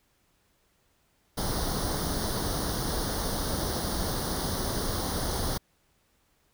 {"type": "noise with comb filter", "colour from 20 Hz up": "pink", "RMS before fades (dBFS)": -30, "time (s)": [1.37, 5.58], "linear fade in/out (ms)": 10, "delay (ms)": 0.2, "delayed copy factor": 0.85, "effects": ["pink hiss -69 dBFS RMS until 6.53 s"]}